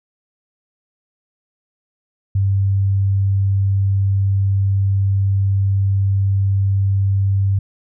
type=tone; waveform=sine; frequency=98 Hz; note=G2; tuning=in tune; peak=-13 dBFS; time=2.35-7.59 s; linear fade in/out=5 ms; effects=none